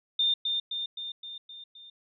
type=tone with echo; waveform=sine; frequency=3615 Hz; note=A7; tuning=46 cents sharp; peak=-22 dBFS; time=0.19-0.34 s; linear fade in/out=5 ms; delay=260 ms; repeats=6; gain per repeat=-4 dB; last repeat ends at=1.9 s; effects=none